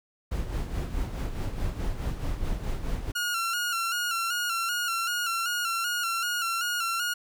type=noise with tremolo; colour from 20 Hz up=brown; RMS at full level=-28 dBFS; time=0.31-3.12 s; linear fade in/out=10 ms; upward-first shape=sine; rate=4.7 Hz; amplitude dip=55%
type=tone with vibrato; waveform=sawtooth; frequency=1396.9 Hz; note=F6; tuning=in tune; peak=-23 dBFS; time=3.15-7.14 s; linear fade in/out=10 ms; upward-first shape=square; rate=2.6 Hz; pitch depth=48 cents each way
effects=none